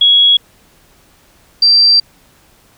sine tone pair in turn, 3333 / 4701 Hz, G#7 / D8, +5 / +1 cents, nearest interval tritone, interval 596 cents, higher second, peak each -5 dBFS, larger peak neither, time 0.01-0.37 / 1.62-2 s, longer second, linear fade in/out 5 ms, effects pink hiss -49 dBFS RMS until 2.77 s

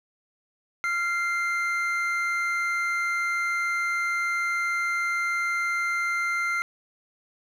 triangle tone pair together, 1383.3 / 2093 Hz, F6 / C7, -17 / 0 cents, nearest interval perfect fifth, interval 717 cents, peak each -25 dBFS, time 0.84-6.62 s, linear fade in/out 0 ms, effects none

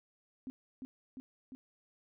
sine tone with echo, 260 Hz, C4, 11 cents flat, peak -39 dBFS, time 0.47-0.5 s, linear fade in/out 0 ms, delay 350 ms, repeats 3, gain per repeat -2 dB, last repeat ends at 1.55 s, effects none

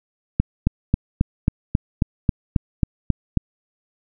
click train, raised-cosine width 5 ms, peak -3 dBFS, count 12, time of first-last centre 0.4-3.373 s, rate 3.7 Hz, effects none

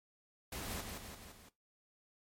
pink noise with echo, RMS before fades -43 dBFS, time 0.52-0.81 s, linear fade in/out 5 ms, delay 170 ms, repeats 4, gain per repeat -4 dB, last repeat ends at 1.49 s, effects noise-tail reverb RT60 0.2 s tail -18 dB re dry + MP3 64 kbps

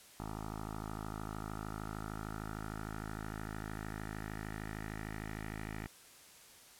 10% pulse tone with low-pass filter sweep, 53.2 Hz, G#1, 42 cents sharp, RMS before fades -43 dBFS, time 0.2-5.87 s, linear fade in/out 0 ms, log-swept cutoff 1100 to 2100 Hz, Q 3.5, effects white hiss -58 dBFS RMS until 6.79 s + low-pass 12000 Hz 12 dB/octave

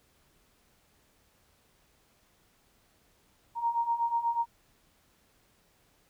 sine beating tone pair, 928 / 936.2 Hz, A#5 / A#5, -8 / +7 cents, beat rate 8.2 Hz, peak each -32 / -28 dBFS, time 3.55-4.46 s, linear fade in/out 50 ms, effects pink hiss -67 dBFS RMS until 6.09 s

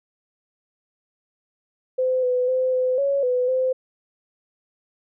sine tone with pitch steps, 513 / 500 / 514 / 509 / 557 / 499.3 / 516 Hz, C5 / B4 / C5 / C5 / C#5 / B4 / C5, -34 / +21 / -31 / -48 / +8 / +19 / -24 cents, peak -18 dBFS, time 1.98-3.73 s, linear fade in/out 10 ms, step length 250 ms, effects none

